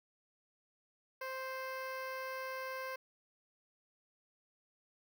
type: tone with notch filter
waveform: 15% pulse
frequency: 523.3 Hz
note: C5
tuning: in tune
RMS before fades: -42 dBFS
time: 1.21-2.96 s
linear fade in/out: 5 ms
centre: 7700 Hz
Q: 0.71
effects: none